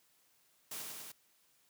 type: noise with echo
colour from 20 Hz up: white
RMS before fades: -43 dBFS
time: 0.71-0.82 s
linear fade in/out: 5 ms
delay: 100 ms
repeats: 3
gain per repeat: -2 dB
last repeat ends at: 1.12 s
effects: white hiss -71 dBFS RMS until 1.69 s + high-pass 80 Hz 12 dB/octave